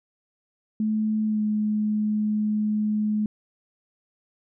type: tone with pitch glide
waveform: sine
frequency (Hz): 216 to 212.3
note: A3 to G#3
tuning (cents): -32 to +38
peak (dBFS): -21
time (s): 0.8-3.26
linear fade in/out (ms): 2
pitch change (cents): -30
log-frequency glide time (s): 1.26-1.42
effects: none